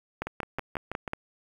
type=two click trains; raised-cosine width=0.5 ms; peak=-18 / -15 dBFS; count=6 / 6; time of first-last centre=0.27-1.078 / 0.22-1.134 s; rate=6.19 / 5.47 Hz; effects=8-bit